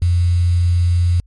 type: tone with quantisation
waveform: sine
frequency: 87.3 Hz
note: F2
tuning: in tune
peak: -11 dBFS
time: 0.02-1.2 s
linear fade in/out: 0 ms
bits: 6
effects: added 50 Hz sine -46 dBFS peak until 1.26 s + MP3 48 kbps